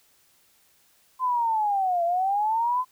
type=linear two-way sweep; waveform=sine; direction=down then up; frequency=1033 to 674 to 1029 Hz; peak=-21 dBFS; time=1.19-2.85 s; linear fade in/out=50 ms; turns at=2.04 s; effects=white hiss -62 dBFS RMS until 2.91 s